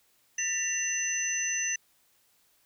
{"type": "tone cluster", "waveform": "sine", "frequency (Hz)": [1794, 1959, 2754, 6060], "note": ["A6", "B6", "F7", "F#8"], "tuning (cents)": [33, -15, -25, 40], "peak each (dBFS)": [-36, -38, -35, -29], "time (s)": [0.38, 1.76], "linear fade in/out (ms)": 5, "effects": ["white hiss -67 dBFS RMS until 2.65 s"]}